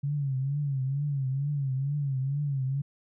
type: tone with vibrato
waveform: sine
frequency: 138.59 Hz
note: C#3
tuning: in tune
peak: -26 dBFS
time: 0.03-2.82 s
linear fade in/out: 10 ms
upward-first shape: triangle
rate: 2.2 Hz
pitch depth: 120 cents each way
effects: none